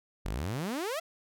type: exponential sweep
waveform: sawtooth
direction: up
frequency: 41 to 690 Hz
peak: -28 dBFS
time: 0.25-1 s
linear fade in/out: 10 ms
effects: none